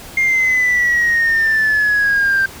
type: exponential sweep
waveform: sine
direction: down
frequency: 2124 to 1568 Hz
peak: -10 dBFS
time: 0.17-2.46 s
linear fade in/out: 5 ms
effects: tanh soft clip ceiling -9 dBFS + pink hiss -35 dBFS RMS until 2.6 s